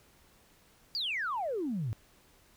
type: exponential sweep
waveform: sine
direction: down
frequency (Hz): 4887 to 99.8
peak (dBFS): -30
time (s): 0.95-1.93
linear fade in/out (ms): 0
effects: tanh soft clip ceiling -26 dBFS + pink hiss -63 dBFS RMS until 2.56 s